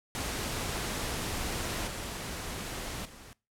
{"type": "noise with level steps", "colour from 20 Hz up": "pink", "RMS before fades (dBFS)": [-34, -38, -50], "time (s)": [0.15, 3.33], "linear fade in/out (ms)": 0, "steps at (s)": [1.87, 3.05], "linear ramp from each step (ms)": 5, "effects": ["noise-tail reverb RT60 0.3 s tail -23 dB re dry", "low-pass 12000 Hz 12 dB/octave"]}